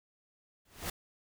pink noise with exponential growth, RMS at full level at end -32 dBFS, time 0.65-0.9 s, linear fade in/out 5 ms, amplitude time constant 53 ms, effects none

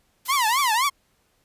blue noise, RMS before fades -34 dBFS, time 0.25-0.71 s, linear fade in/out 10 ms
sawtooth tone with vibrato, 995 Hz, B5, 13 cents sharp, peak -15 dBFS, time 0.28-0.9 s, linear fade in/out 20 ms, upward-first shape triangle, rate 3.9 Hz, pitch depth 290 cents each way
effects pink hiss -66 dBFS RMS until 1.44 s + resampled to 32000 Hz

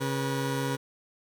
20% pulse tone pair together, 136.3 / 484.7 Hz, C#3 / B4, -29 / -32 cents, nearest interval octave + minor seventh, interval 2197 cents, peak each -24 / -28 dBFS, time 0-0.77 s, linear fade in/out 20 ms, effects none

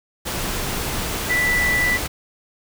sine tone in noise, 1975.5 Hz, B6, in tune, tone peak -17 dBFS, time 1.29-1.98 s, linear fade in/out 20 ms, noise pink, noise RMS -25 dBFS, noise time 0.25-2.08 s, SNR +5 dB, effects none

